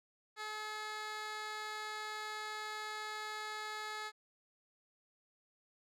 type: tone with band-pass filter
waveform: 15% pulse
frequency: 427.9 Hz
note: A4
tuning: 48 cents flat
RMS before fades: -43 dBFS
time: 0.36-4.12 s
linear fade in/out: 50 ms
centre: 2700 Hz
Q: 0.67
effects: none